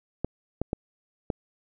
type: clicks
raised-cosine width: 2 ms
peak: -13 dBFS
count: 4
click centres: 0.246 / 0.616 / 0.731 / 1.302 s
effects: none